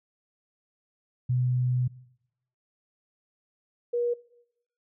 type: tone pair in turn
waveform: sine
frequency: 125.3 / 479.4 Hz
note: B2 / A#4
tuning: +25 / +48 cents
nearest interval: octave + major seventh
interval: 2323 cents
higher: second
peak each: -22 / -24 dBFS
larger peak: first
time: 1.29-1.88 / 3.93-4.14 s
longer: first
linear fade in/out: 10 ms
effects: noise-tail reverb RT60 0.8 s tail -21 dB re dry